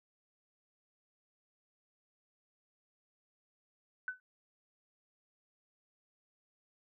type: tone with exponential decay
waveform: sine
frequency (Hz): 1504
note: F#6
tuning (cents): +28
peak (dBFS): -31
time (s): 4.08-4.2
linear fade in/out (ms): 1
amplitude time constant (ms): 26
effects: none